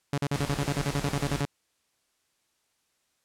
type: tone bursts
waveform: sawtooth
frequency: 142.2 Hz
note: C#3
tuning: 45 cents sharp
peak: -21 dBFS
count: 15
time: 0.13-1.452 s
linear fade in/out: 2 ms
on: 48 ms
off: 43 ms
type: noise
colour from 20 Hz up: pink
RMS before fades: -36 dBFS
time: 0.34-1.41 s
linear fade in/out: 0 ms
effects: white hiss -73 dBFS RMS until 3.24 s + low-pass 10000 Hz 12 dB/octave